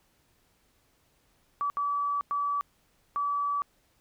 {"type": "tone bursts at uneven times", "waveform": "sine", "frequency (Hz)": 1149, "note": "D6", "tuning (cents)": -38, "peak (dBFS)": -26, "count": 4, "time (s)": [[1.61, 1.7], [1.77, 2.21], [2.31, 2.61], [3.16, 3.62]], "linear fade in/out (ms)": 0, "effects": ["pink hiss -68 dBFS RMS until 4 s"]}